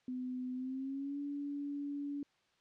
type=tone with pitch glide; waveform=sine; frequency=253.1 to 285.7 Hz; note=B3 to D4; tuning=+43 to -48 cents; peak=-37 dBFS; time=0.08-2.23 s; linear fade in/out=2 ms; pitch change=+209 cents; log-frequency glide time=0.54-1.19 s; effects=white hiss -73 dBFS RMS until 2.6 s + low-pass 4000 Hz 12 dB/octave